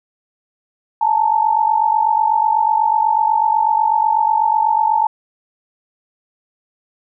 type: tone pair together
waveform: sine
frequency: 859 / 907.1 Hz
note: A5 / A#5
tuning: -42 / -47 cents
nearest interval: minor second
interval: 95 cents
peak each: -15 / -15 dBFS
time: 1.01-5.07 s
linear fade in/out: 5 ms
effects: none